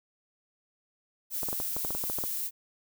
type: noise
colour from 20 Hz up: violet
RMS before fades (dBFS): -33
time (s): 1.3-2.51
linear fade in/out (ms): 50
type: clicks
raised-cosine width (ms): 1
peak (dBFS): -22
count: 12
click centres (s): 1.432 / 1.487 / 1.529 / 1.601 / 1.766 / 1.849 / 1.906 / 1.95 / 2.039 / 2.099 / 2.186 / 2.239
effects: none